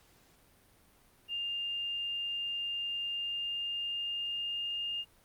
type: tone with pitch glide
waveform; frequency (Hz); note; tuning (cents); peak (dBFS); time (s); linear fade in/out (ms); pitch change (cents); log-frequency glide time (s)
sine; 2805 to 2821; F7 to F7; +7 to +17; -33; 1.28-5.05; 50; +10; 3.07-4.79
effects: pink hiss -64 dBFS RMS until 5.24 s + Opus 48 kbps